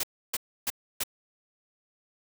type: noise bursts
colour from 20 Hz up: white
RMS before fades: -29 dBFS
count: 4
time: 0-1.036 s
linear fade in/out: 5 ms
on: 34 ms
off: 300 ms
effects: none